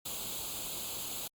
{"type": "noise with comb filter", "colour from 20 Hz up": "white", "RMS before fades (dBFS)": -39, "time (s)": [0.05, 1.28], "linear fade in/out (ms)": 10, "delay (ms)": 0.27, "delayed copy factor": 0.75, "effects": ["Opus 48 kbps"]}